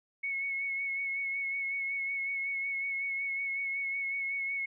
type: tone with vibrato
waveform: sine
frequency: 2200 Hz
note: C#7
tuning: 14 cents flat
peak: -31 dBFS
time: 0.23-4.66 s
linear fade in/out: 10 ms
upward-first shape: sine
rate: 5.4 Hz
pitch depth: 24 cents each way
effects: none